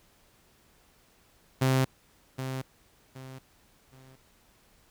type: tone with echo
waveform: sawtooth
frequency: 131.3 Hz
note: C3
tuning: 6 cents sharp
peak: -18 dBFS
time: 1.61-1.85 s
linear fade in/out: 10 ms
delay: 770 ms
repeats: 3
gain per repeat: -10 dB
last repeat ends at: 4.16 s
effects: pink hiss -63 dBFS RMS until 4.9 s